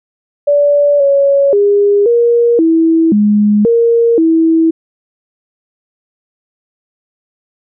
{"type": "tone with pitch steps", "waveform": "sine", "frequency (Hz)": [578, 558, 406.6, 472.1, 326.3, 208.3, 465.4, 325.3], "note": ["D5", "C#5", "G#4", "A#4", "E4", "G#3", "A#4", "E4"], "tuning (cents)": [-28, 11, -37, 22, -18, 5, -3, -23], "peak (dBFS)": -6, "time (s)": [0.47, 4.71], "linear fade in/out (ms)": 10, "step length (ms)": 530, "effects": []}